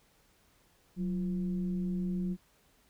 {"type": "tone with frequency modulation", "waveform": "sine", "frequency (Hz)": 183.3, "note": "F#3", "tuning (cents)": -16, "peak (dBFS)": -30, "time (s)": [0.96, 2.37], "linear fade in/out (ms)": 50, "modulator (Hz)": 161, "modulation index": 0.44, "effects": ["pink hiss -67 dBFS RMS until 2.89 s"]}